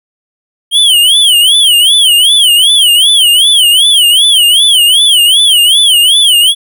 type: tone with vibrato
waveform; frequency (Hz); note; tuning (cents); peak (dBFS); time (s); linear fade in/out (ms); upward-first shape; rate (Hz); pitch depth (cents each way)
square; 3133; G7; -2; -4; 0.71-6.55; 50; sine; 2.6; 190
effects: none